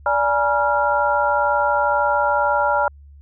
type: tone cluster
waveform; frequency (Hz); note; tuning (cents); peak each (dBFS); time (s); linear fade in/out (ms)
sine; 583 / 836 / 958 / 1386; D5 / G#5 / A#5 / F6; -13 / +11 / +47 / -14; -21; 0.06-2.88; 2
effects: added 71 Hz sine -41 dBFS peak until 3.21 s